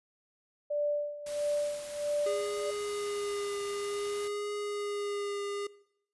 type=tone with tremolo; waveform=sine; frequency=587 Hz; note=D5; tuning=1 cent flat; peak=-26 dBFS; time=0.7-2.71 s; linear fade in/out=10 ms; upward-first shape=sine; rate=1.5 Hz; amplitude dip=80%
type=noise; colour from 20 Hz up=white; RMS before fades=-45 dBFS; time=1.26-4.28 s; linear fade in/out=5 ms
type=tone with vibrato; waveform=square; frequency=408.8 Hz; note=G#4; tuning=27 cents flat; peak=-34 dBFS; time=2.26-5.67 s; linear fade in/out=5 ms; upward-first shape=triangle; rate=0.55 Hz; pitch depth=20 cents each way
effects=noise-tail reverb RT60 0.7 s tail -20 dB re dry + resampled to 24000 Hz